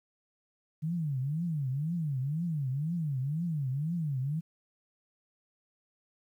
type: tone with vibrato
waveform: sine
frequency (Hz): 149.6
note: D3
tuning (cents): +32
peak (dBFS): -29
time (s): 0.82-4.41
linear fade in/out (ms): 20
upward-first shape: triangle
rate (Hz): 2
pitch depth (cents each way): 300
effects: 11-bit